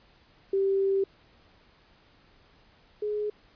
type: tone pair in turn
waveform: sine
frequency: 390 / 419.4 Hz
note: G4 / G#4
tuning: -9 / +17 cents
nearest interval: minor second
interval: 126 cents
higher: second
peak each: -22 / -27 dBFS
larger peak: first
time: 0.53-1.04 / 3.02-3.3 s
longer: first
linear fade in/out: 5 ms
effects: pink hiss -60 dBFS RMS until 3.55 s + resampled to 11025 Hz